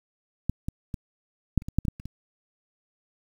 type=clicks; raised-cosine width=5 ms; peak=-12 / -17 / -19 / -7 / -30 / -21 / -9 / -19 / -11 / -29 / -23 dBFS; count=11; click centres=0.496 / 0.685 / 0.942 / 1.577 / 1.621 / 1.685 / 1.786 / 1.852 / 1.883 / 1.999 / 2.056 s; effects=8-bit